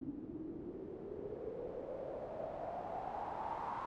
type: noise with low-pass filter sweep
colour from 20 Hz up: white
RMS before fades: -44 dBFS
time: 0.01-3.86 s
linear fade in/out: 10 ms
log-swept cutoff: 280 to 1000 Hz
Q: 6.2
effects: none